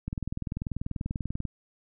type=click train; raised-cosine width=5 ms; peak=-19 dBFS; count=29; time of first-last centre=0.08-1.453 s; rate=20.4 Hz; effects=none